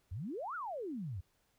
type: exponential two-way sweep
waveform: sine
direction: up then down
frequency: 77.78 to 1473 to 80.9 Hz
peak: -38 dBFS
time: 0.11-1.21 s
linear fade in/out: 10 ms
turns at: 0.55 s
effects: pink hiss -75 dBFS RMS until 1.58 s